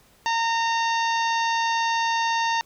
harmonic tone with a mistuned harmonic, 918 Hz, A#5, 27 cents flat, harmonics 1 / 2 / 3 / 4 / 5 / 6 / 7, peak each -22 / -28 / -32 / -34 / -36 / -38 / -39 dBFS, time 0.26-2.61 s, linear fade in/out 0 ms, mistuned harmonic 7, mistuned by -49 cents, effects pink hiss -57 dBFS RMS until 2.65 s

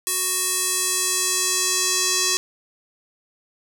square tone with band-pass filter sweep, 370 Hz, F#4, in tune, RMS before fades -22 dBFS, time 0.07-2.37 s, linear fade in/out 0 ms, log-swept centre 10000 to 6300 Hz, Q 1.7, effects none

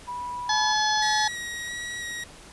sine tone, 980 Hz, B5, 14 cents flat, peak -30 dBFS, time 0.07-0.74 s, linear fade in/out 20 ms
harmonic tone, 855 Hz, A5, 50 cents flat, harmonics 1 / 2 / 4 / 5 / 6 / 7, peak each -24 / -27 / -30 / -31 / -32 / -32 dBFS, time 0.49-1.28 s, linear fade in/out 5 ms
sawtooth tone with vibrato, 1907 Hz, A#6, 39 cents sharp, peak -28 dBFS, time 1.02-2.24 s, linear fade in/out 5 ms, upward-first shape square, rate 1.5 Hz, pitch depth 9 cents each way
effects pink hiss -47 dBFS RMS until 2.52 s + resampled to 24000 Hz

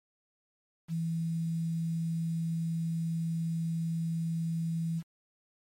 sine tone with quantisation, 164.81 Hz, E3, in tune, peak -29 dBFS, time 0.88-5.03 s, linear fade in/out 50 ms, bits 9, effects MP3 64 kbps

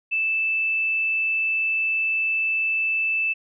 sine tone, 2637 Hz, E7, in tune, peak -20 dBFS, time 0.11-3.34 s, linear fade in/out 20 ms, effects none

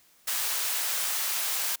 white high-pass noise, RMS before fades -29 dBFS, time 0.27-1.76 s, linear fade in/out 10 ms, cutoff 750 Hz, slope 12 dB/octave, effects white hiss -61 dBFS RMS until 1.8 s

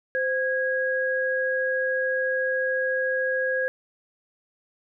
sine tone pair together, 519 / 1647.7 Hz, C5 / G#6, -14 / -14 cents, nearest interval octave + minor sixth, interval 2000 cents, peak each -25 dBFS, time 0.15-3.68 s, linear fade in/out 0 ms, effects none

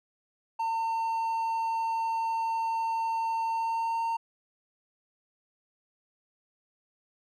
triangle tone with pitch glide, 906 to 914.9 Hz, A#5 to A#5, -50 to -33 cents, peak -25 dBFS, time 0.59-4.17 s, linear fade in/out 10 ms, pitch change +17 cents, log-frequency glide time 3.48-4.03 s, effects none

